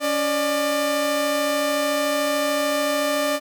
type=tone pair together; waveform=sawtooth; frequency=281.7 / 597 Hz; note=C#4 / D5; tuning=+28 / +28 cents; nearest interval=octave + minor second; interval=1300 cents; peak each=-22 / -17 dBFS; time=0-3.4 s; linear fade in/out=50 ms; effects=none